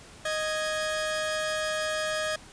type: tone pair together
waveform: sawtooth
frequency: 622.2 / 1661.2 Hz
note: D#5 / G#6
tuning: 0 / 0 cents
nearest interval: octave + perfect fourth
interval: 1700 cents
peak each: -25 / -29 dBFS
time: 0.25-2.36 s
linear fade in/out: 5 ms
effects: pink hiss -49 dBFS RMS until 2.52 s + resampled to 22050 Hz

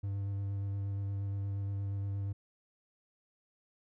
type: tone with vibrato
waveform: triangle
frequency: 99.3 Hz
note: G2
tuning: 23 cents sharp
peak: -31 dBFS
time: 0.03-2.33 s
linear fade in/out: 10 ms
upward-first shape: square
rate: 8.5 Hz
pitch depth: 11 cents each way
effects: none

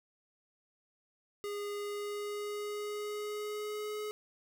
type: tone with pitch glide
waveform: square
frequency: 410 to 423 Hz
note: G#4 to G#4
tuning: -22 to +32 cents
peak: -37 dBFS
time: 1.44-4.11 s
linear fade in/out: 0 ms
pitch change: +54 cents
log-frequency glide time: 1.74-4 s
effects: none

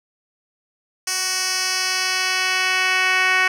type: tone with band-pass filter sweep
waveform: 10% pulse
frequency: 372.3 Hz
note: F#4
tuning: 11 cents sharp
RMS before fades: -20 dBFS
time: 1.07-3.48 s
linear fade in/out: 5 ms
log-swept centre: 6700 to 2200 Hz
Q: 1.4
effects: none

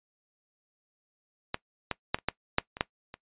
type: clicks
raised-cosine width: 0.3 ms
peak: -13 / -13 / -8 / -28 / -10 / -6 / -23 / -8 / -25 dBFS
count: 9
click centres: 1.544 / 1.913 / 2.145 / 2.187 / 2.286 / 2.584 / 2.769 / 2.809 / 3.141 s
effects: noise-tail reverb RT60 0.1 s tail -20 dB re dry + resampled to 8000 Hz

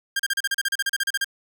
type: tone bursts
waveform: sawtooth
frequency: 1604 Hz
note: G6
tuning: 39 cents sharp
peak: -17 dBFS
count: 16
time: 0.16-1.245 s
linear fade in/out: 5 ms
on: 35 ms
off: 35 ms
effects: none

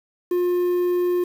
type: tone with quantisation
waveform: triangle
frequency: 355.5 Hz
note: F4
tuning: 31 cents sharp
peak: -16 dBFS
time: 0.31-1.24 s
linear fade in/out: 5 ms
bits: 7
effects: none

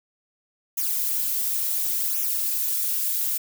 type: noise with flanger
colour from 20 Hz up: violet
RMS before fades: -25 dBFS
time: 0.77-3.38 s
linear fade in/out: 10 ms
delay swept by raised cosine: 0.22 to 5.92 ms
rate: 0.7 Hz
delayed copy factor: -1
effects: none

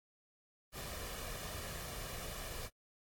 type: noise with comb filter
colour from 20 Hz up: pink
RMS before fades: -44 dBFS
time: 0.72-2.7 s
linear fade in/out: 50 ms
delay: 1.7 ms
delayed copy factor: +0.5
effects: AAC 64 kbps

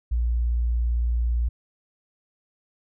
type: tone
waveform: sine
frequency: 58.9 Hz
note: A#1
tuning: 19 cents sharp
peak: -20 dBFS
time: 0.11-1.49 s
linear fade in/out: 10 ms
effects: none

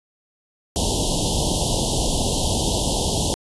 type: band-stop noise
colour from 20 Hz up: pink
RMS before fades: -21 dBFS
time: 0.76-3.34 s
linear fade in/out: 0 ms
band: 950 to 2900 Hz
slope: 96 dB/octave
effects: resampled to 24000 Hz

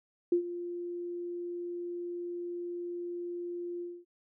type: tone with ADSR envelope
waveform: sine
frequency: 349.2 Hz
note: F4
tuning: in tune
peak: -21 dBFS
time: 0.32-4.05 s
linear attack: 4 ms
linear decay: 96 ms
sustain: -14 dB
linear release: 240 ms
effects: none

